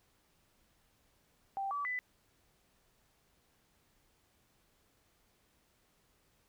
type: tone with pitch steps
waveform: sine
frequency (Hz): 784 / 1150 / 1997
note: G5 / D6 / B6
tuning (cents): 0 / -37 / +19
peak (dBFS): -34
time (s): 1.57-1.99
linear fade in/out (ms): 0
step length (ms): 140
effects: pink hiss -72 dBFS RMS until 6.48 s